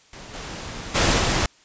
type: noise with level steps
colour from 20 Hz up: pink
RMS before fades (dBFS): -40 / -34 / -18 / -21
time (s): 0.13-1.46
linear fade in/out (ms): 2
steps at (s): 0.33 / 0.94 / 1.18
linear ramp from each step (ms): 20
effects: white hiss -55 dBFS RMS until 1.64 s + resampled to 16000 Hz